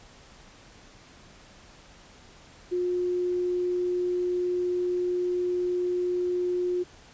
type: tone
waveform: sine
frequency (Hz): 357.9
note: F4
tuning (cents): +42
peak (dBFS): -24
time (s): 2.71-6.84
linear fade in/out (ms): 20
effects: pink hiss -52 dBFS RMS until 7.13 s + resampled to 16000 Hz